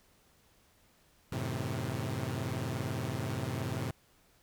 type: chord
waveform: sawtooth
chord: F# diminished seventh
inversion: none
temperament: equal with one note detuned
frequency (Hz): 92.5 / 110 / 130.81 / 159.11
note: F#2 / A2 / C3 / Eb3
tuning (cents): 0 / 0 / 0 / +39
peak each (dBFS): -37 / -34 / -33 / -38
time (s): 1.32-3.91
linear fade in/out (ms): 5
effects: pink hiss -66 dBFS RMS until 4.42 s